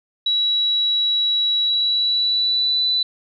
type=tone with pitch glide; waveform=sine; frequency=3900 to 3984 Hz; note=B7 to B7; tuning=-23 to +14 cents; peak=-16 dBFS; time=0.26-3.03 s; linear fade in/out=5 ms; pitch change=+37 cents; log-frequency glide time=1.63-2.85 s; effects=none